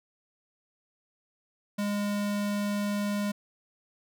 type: tone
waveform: square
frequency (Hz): 204.8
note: G#3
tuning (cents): -24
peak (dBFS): -28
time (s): 1.78-3.32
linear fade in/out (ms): 10
effects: none